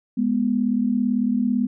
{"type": "tone pair together", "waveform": "sine", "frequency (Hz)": [207.9, 245.9], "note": ["G#3", "B3"], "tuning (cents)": [2, -7], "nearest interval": "minor third", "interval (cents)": 291, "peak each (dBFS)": [-22, -20], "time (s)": [0.17, 1.67], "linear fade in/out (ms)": 10, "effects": []}